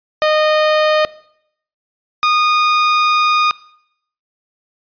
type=tone pair in turn; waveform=sawtooth; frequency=615 / 1230 Hz; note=D#5 / D#6; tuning=-20 / -20 cents; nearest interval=octave; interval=1200 cents; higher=second; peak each=-7 dBFS; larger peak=neither; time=0.22-1.05 / 2.23-3.51 s; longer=second; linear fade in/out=0 ms; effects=noise-tail reverb RT60 0.7 s tail -20 dB re dry + resampled to 11025 Hz